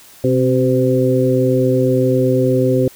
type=harmonic tone with a mistuned harmonic; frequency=128.1 Hz; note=C3; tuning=36 cents flat; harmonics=1 / 2 / 3 / 4; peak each=-17 / -17 / -17 / -17 dBFS; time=0.24-2.88 s; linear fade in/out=2 ms; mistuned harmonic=2; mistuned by=+42 cents; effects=white hiss -43 dBFS RMS until 2.95 s